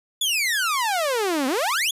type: exponential two-way sweep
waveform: sawtooth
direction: down then up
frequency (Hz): 3520 to 250 to 3520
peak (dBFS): -17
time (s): 0.21-1.91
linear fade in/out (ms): 5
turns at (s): 1.47
effects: resampled to 32000 Hz + 9-bit